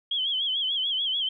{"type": "tone with vibrato", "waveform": "sine", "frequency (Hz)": 3191, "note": "G7", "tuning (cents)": 30, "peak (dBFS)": -24, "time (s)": [0.11, 1.29], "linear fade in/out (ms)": 5, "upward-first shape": "sine", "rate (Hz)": 6.8, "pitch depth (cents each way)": 99, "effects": []}